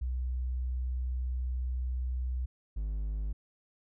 sine / triangle tone pair in turn, 62.8 / 51.94 Hz, B1 / G#1, +30 / +1 cents, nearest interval minor third, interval 329 cents, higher first, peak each -30 / -29 dBFS, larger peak second, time 0.01-2.46 / 2.76-3.33 s, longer first, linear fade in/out 10 ms, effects none

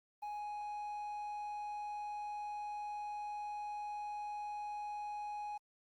triangle tone with quantisation, 833 Hz, G#5, 5 cents sharp, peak -38 dBFS, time 0.22-5.58 s, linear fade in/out 10 ms, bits 11, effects Opus 32 kbps

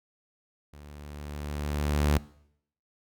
sawtooth tone with level ramp, 73.42 Hz, D2, in tune, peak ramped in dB -43 to -16 dBFS, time 0.73-2.18 s, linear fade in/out 5 ms, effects noise-tail reverb RT60 0.7 s tail -21 dB re dry

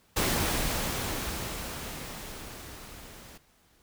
pink noise with level ramp, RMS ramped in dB -26 to -49 dBFS, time 0.16-3.38 s, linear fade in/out 10 ms, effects pink hiss -64 dBFS RMS until 3.82 s

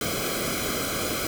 pink noise with comb filter, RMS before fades -28 dBFS, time 0.01-1.27 s, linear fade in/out 2 ms, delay 1.1 ms, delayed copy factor -0.85, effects none

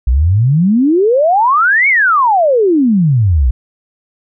sine exponential two-way sweep, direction up then down, 57 to 2273 to 57 Hz, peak -7 dBFS, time 0.07-3.51 s, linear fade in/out 5 ms, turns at 1.88 s, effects none

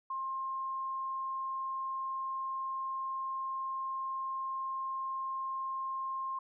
sine tone, 1062 Hz, C6, 25 cents sharp, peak -34 dBFS, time 0.1-6.39 s, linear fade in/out 5 ms, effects none

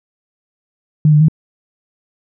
sine tone with pitch steps, 152.6 / 149.6 / 156.8 Hz, D#3 / D3 / D#3, -33 / +32 / +14 cents, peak -6 dBFS, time 1.05-1.284 s, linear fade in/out 2 ms, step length 78 ms, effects none

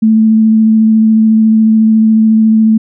sine tone with vibrato, 220 Hz, A3, in tune, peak -4 dBFS, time 0.02-2.78 s, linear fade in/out 10 ms, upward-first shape sine, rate 14 Hz, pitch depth 13 cents each way, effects none

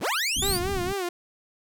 20% pulse linear sweep, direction up, 41.2 to 4978 Hz, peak -19 dBFS, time 0-0.6 s, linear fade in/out 50 ms
pink low-pass noise, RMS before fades -32 dBFS, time 0.36-0.93 s, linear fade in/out 10 ms, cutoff 280 Hz, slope 48 dB/octave
sawtooth tone with vibrato, 374.3 Hz, F#4, 20 cents sharp, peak -23 dBFS, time 0.42-1.09 s, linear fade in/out 5 ms, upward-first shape sine, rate 4.3 Hz, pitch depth 120 cents each way
effects none

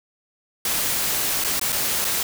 white noise with dropouts, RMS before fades -23 dBFS, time 0.65-2.23 s, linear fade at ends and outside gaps 2 ms, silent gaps 1.44-1.446 / 1.596-1.613 / 1.722-1.726 / 2.045-2.049 s, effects none

